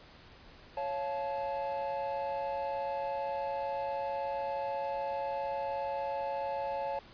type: chord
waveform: triangle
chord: Db augmented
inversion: none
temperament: just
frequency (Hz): 554.4 / 693 / 866.2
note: Db5 / F5 / A5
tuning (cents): 0 / -14 / -27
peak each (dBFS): -34 / -39 / -34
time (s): 0.77-6.99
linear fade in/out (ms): 2
effects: pink hiss -55 dBFS RMS until 7.13 s + resampled to 11025 Hz